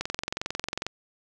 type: click train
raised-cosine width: 0.2 ms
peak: -12 dBFS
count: 20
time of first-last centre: 0.01-0.866 s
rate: 22.2 Hz
effects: none